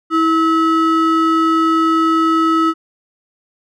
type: ring-modulated tone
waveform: triangle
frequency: 810 Hz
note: G#5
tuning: 43 cents flat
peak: -6 dBFS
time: 0.1-2.74 s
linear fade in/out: 50 ms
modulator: 485 Hz
effects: none